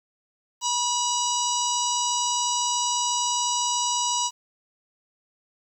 harmonic tone, 971 Hz, B5, 30 cents flat, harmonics 1 / 3 / 4 / 5 / 6 / 7 / 8, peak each -26 / -31 / -33 / -34 / -29 / -34 / -31 dBFS, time 0.61-4.31 s, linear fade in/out 50 ms, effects 9-bit

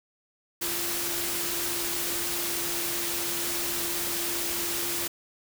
sine tone in noise, 344 Hz, F4, 26 cents flat, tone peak -38 dBFS, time 0.61-5.08 s, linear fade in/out 10 ms, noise white, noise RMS -30 dBFS, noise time 0.61-5.08 s, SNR -11 dB, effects none

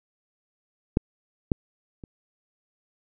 clicks, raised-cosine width 3 ms, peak -6 / -8 / -27 dBFS, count 3, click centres 0.971 / 1.518 / 2.038 s, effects none

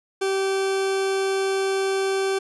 40% pulse tone, 387.2 Hz, G4, 21 cents flat, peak -20 dBFS, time 0.21-2.39 s, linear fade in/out 10 ms, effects resampled to 24000 Hz

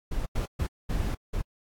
brown noise bursts at uneven times, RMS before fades -28 dBFS, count 5, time 0.11-0.26 / 0.35-0.46 / 0.59-0.67 / 0.89-1.15 / 1.33-1.42 s, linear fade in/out 10 ms, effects AAC 64 kbps

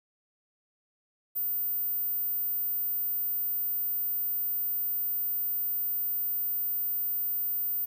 sine tone, 14680 Hz, A#9, 28 cents flat, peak -26 dBFS, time 1.35-7.86 s, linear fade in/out 20 ms, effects tanh soft clip ceiling -24 dBFS + 9-bit

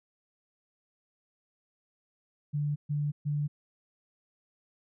sine tone bursts, 146.83 Hz, D3, in tune, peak -27 dBFS, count 3, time 2.53-3.48 s, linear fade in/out 20 ms, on 230 ms, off 130 ms, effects none

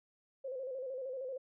sine tone with vibrato, 522 Hz, C5, 4 cents flat, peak -38 dBFS, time 0.44-1.38 s, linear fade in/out 10 ms, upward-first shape square, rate 13 Hz, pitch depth 60 cents each way, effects none

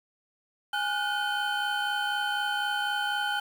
triangle tone cluster, 826 / 1445 / 1509 / 3074 Hz, G#5 / F#6 / F#6 / G7, -10 / -41 / +34 / -35 cents, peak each -29 / -30 / -32 / -32 dBFS, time 0.73-3.4 s, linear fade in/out 5 ms, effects 8-bit

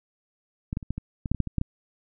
clicks, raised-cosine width 5 ms, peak -16 / -15 / -26 / -15 / -19 / -18 / -9 / -19 / -10 / -19 / -12 / -14 dBFS, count 12, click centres 0.729 / 0.771 / 0.828 / 0.906 / 0.98 / 1.258 / 1.316 / 1.347 / 1.403 / 1.473 / 1.583 / 1.614 s, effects none

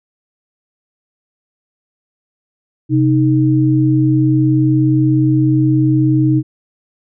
sine tone pair together, 130.53 / 311.1 Hz, C3 / D#4, -4 / 0 cents, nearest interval octave + minor third, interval 1504 cents, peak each -12 dBFS, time 2.89-6.43 s, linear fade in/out 50 ms, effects none

